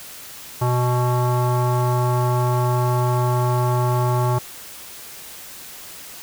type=tone with low-pass filter; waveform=square; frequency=123.47 Hz; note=B2; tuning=in tune; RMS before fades=-19 dBFS; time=0.61-4.39 s; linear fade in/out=10 ms; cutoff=1000 Hz; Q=4; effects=white hiss -38 dBFS RMS until 6.22 s